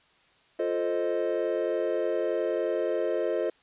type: chord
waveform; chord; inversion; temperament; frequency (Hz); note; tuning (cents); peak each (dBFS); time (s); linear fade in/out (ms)
triangle; F dominant seventh; none; equal; 349.2 / 440 / 523.3 / 622.3; F4 / A4 / C5 / Eb5; 0 / 0 / 0 / 0; -29; 0.59-3.5; 5
effects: white hiss -62 dBFS RMS until 3.62 s + resampled to 8000 Hz